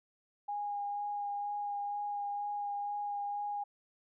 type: tone with vibrato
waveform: sine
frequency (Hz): 818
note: G#5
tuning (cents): -26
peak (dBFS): -34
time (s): 0.48-3.64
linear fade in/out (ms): 10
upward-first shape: sine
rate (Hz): 2.1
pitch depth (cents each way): 12
effects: none